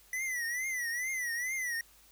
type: tone with vibrato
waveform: square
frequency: 1975.5 Hz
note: B6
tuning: in tune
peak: -33 dBFS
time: 0.13-1.81 s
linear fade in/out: 2 ms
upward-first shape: triangle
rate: 2.3 Hz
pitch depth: 140 cents each way
effects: added 50 Hz sine -67 dBFS peak until 2.11 s + white hiss -61 dBFS RMS until 2.11 s